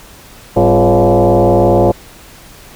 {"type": "tone with frequency modulation", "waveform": "sine", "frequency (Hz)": 107.1, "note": "A2", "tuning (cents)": -46, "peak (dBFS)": -6, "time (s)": [0.56, 1.92], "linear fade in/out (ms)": 10, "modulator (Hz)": 151, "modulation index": 4.3, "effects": ["pink hiss -38 dBFS RMS until 2.75 s"]}